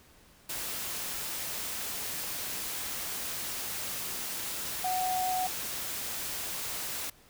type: tone in noise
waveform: sine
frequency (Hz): 740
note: F#5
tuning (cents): 0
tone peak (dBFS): -28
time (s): 4.84-5.47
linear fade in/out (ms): 5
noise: white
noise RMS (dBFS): -36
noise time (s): 0.49-7.1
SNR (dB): +5
effects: pink hiss -59 dBFS RMS until 7.29 s